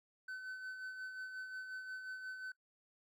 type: tone with tremolo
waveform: triangle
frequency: 1518 Hz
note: F#6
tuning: 44 cents sharp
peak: -40 dBFS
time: 0.28-2.52 s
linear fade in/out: 5 ms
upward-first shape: sine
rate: 5.6 Hz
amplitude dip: 45%
effects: noise-tail reverb RT60 0.1 s tail -18 dB re dry